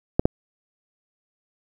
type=clicks; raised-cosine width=2 ms; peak=-3 dBFS; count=2; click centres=0.195 / 0.255 s; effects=7-bit